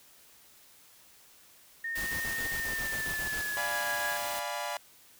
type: tone with pitch glide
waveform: sine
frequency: 1836 to 1654.7 Hz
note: A#6 to G#6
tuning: -27 to -7 cents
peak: -32 dBFS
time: 1.84-4.17 s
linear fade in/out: 5 ms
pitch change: -180 cents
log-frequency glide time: 2.53-3.81 s
type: noise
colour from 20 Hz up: white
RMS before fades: -40 dBFS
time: 1.95-4.4 s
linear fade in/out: 10 ms
type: noise bursts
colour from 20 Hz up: pink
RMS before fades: -41 dBFS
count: 11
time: 1.97-3.42 s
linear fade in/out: 10 ms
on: 100 ms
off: 35 ms
type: chord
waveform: sawtooth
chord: D diminished seventh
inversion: none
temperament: equal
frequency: 587.3 / 698.5 / 830.6 / 987.8 Hz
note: D5 / F5 / Ab5 / Cb6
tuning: 0 / 0 / 0 / 0 cents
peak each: -35 dBFS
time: 3.57-4.77 s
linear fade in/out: 0 ms
effects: white hiss -58 dBFS RMS until 5.19 s